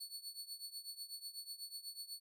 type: tone with tremolo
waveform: sawtooth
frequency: 4435 Hz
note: C#8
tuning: in tune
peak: -40 dBFS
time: 0-2.2 s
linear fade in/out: 10 ms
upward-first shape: triangle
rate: 8.1 Hz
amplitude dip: 90%
effects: none